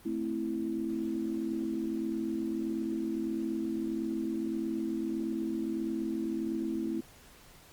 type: chord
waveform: sine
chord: A minor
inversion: none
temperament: equal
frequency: 220 / 261.6 / 329.6 Hz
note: A3 / C4 / E4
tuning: 0 / 0 / 0 cents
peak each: -36 / -37 / -33 dBFS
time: 0.05-7.01 s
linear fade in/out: 10 ms
effects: pink hiss -56 dBFS RMS until 7.72 s + Opus 32 kbps